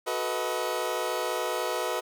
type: chord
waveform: 25% pulse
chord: B dominant seventh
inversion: second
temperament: equal with one note detuned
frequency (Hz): 370 / 440 / 493.9 / 635.3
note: F#4 / A4 / B4 / D#5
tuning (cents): 0 / 0 / 0 / +36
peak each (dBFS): -31 / -32 / -28 / -29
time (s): 0.06-2.01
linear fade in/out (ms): 20
effects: none